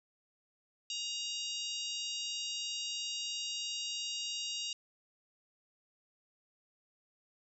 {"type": "harmonic tone", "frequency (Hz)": 943, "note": "A#5", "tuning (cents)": 20, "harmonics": [3, 4, 5, 6, 7, 8], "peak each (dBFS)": [-40, -42, -44, -46, -47, -48], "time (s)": [0.9, 4.73], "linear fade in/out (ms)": 2, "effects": []}